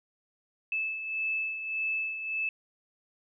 sine beating tone pair, 2618 / 2619.7 Hz, E7 / E7, -13 / -11 cents, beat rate 1.7 Hz, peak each -30 / -38 dBFS, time 0.72-2.49 s, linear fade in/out 2 ms, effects none

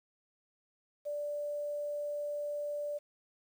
sine tone with quantisation, 586 Hz, D5, 4 cents flat, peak -34 dBFS, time 1.05-2.99 s, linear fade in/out 20 ms, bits 10, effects none

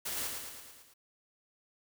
white noise with echo, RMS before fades -37 dBFS, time 0.05-0.28 s, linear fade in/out 10 ms, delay 110 ms, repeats 6, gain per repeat -4 dB, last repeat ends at 0.94 s, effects none

